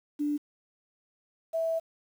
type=tone pair in turn; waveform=sine; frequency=293.7 / 654.4 Hz; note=D4 / E5; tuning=0 / -13 cents; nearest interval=octave + major second; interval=1387 cents; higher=second; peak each=-26 dBFS; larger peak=neither; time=0.19-0.38 / 1.53-1.8 s; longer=second; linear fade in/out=20 ms; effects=9-bit